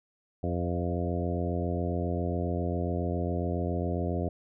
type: harmonic tone with a mistuned harmonic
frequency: 87.31 Hz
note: F2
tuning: in tune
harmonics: 1 / 2 / 3 / 4 / 5 / 6 / 7 / 8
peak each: -31 / -34 / -36 / -37 / -38 / -39 / -39 / -40 dBFS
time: 0.43-4.29 s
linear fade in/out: 5 ms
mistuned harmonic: 7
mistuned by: +20 cents
effects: none